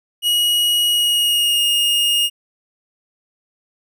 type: tone with pitch glide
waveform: 45% pulse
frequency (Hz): 2900 to 2850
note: F#7 to F7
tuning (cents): -35 to +34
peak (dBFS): -14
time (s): 0.22-2.3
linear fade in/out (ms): 50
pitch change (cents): -31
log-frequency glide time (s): 0.9-1.59
effects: none